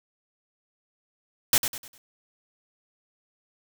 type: noise with echo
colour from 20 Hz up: white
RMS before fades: -18 dBFS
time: 1.53-1.58 s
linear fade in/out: 2 ms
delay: 100 ms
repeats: 4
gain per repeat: -9 dB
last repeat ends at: 1.98 s
effects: none